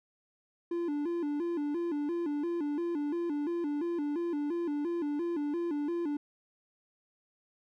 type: tone with vibrato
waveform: triangle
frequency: 316.6 Hz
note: D#4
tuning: 30 cents sharp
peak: -28 dBFS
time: 0.71-6.17 s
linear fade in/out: 5 ms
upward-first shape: square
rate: 2.9 Hz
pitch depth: 140 cents each way
effects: none